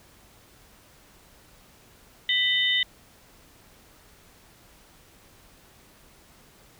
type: tone cluster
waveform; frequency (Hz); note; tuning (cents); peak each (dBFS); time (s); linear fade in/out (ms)
sine; 1982 / 3032 / 3649; B6 / F#7 / A#7; +6 / +42 / -38; -25; 2.29-2.83; 2
effects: pink hiss -55 dBFS RMS until 6.79 s